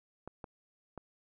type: clicks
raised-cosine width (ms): 1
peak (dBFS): -29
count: 3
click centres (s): 0.276 / 0.442 / 0.977
effects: none